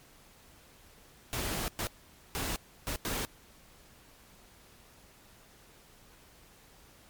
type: noise bursts at uneven times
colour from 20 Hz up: pink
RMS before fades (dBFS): -34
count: 5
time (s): 1.33-1.68 / 1.79-1.87 / 2.35-2.56 / 2.87-2.96 / 3.05-3.25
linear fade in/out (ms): 0
effects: pink hiss -58 dBFS RMS until 7.09 s + MP3 96 kbps